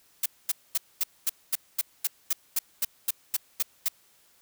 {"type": "noise bursts", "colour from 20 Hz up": "blue", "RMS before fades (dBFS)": -25, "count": 15, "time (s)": [0.23, 3.885], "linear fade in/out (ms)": 5, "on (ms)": 29, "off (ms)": 230, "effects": ["white hiss -62 dBFS RMS until 4.41 s"]}